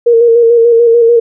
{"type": "tone with vibrato", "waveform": "sine", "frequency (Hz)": 466.2, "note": "A#4", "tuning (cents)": 0, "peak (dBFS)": -3, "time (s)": [0.06, 1.2], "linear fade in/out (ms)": 10, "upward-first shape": "square", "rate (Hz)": 6.8, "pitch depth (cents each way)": 29, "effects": []}